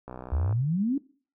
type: click train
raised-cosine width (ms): 1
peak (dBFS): -25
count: 29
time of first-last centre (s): 0.08-0.526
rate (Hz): 62.8
type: exponential sweep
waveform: sine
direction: up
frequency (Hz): 68.3 to 292.9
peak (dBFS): -23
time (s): 0.32-0.98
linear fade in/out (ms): 5
effects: noise-tail reverb RT60 0.4 s tail -19 dB re dry